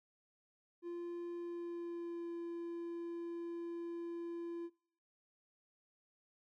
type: tone with pitch glide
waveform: triangle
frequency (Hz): 345.6 to 340.3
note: F4 to F4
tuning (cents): -18 to -45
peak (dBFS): -39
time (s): 0.82-4.7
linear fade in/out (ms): 50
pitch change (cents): -27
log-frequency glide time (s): 1.35-2.31
effects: noise-tail reverb RT60 0.7 s tail -26 dB re dry